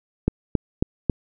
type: click train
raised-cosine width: 3 ms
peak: -5 dBFS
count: 4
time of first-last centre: 0.28-1.097 s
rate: 3.67 Hz
effects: none